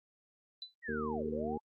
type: tone with exponential decay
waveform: sine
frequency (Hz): 3993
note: B7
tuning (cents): +18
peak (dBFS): -37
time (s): 0.62-0.74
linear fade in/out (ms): 1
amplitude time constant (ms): 26
type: linear two-way sweep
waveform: sine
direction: down then up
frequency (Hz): 1943 to 392.1 to 875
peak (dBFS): -39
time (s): 0.82-1.6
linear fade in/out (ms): 50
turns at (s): 1.26
type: harmonic tone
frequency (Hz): 76.6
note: D#2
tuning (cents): -27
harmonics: 1 / 2 / 3 / 4 / 5 / 6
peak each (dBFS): -48 / -49 / -38 / -48 / -41 / -39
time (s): 0.88-1.58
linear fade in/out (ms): 10
effects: Opus 32 kbps